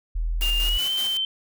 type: tone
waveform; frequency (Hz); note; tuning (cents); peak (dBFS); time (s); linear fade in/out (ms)
sine; 40.78; E1; -18; -22; 0.15-0.78; 10
type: noise with tremolo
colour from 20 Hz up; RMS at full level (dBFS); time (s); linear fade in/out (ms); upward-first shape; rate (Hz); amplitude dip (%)
white; -33; 0.41-1.17; 0; square; 5.3; 45
type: tone with pitch glide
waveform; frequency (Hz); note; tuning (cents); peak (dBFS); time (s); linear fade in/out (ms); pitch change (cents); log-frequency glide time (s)
sine; 2808 to 3098; F7 to G7; +9 to -21; -22; 0.42-1.25; 2; +170; 0.61-0.92
effects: none